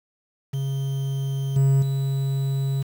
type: tone with level steps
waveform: triangle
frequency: 136.4 Hz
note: C#3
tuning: 28 cents flat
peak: -21 / -13 / -19 dBFS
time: 0.53-2.83 s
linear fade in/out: 10 ms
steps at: 1.56 / 1.82 s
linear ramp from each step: 5 ms
effects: 7-bit